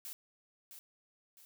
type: noise with echo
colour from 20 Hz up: blue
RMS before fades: -45 dBFS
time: 0.05-0.13 s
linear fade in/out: 0 ms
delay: 660 ms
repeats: 2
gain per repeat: -7 dB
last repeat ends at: 1.45 s
effects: none